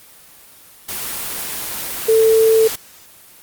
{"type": "tone in noise", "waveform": "sine", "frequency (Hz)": 445.1, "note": "A4", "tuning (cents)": 20, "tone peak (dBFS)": -9, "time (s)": [2.08, 2.68], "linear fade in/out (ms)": 10, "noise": "white", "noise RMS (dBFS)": -25, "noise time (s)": [0.88, 2.76], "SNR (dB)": 13, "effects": ["white hiss -44 dBFS RMS until 3.42 s", "Opus 24 kbps"]}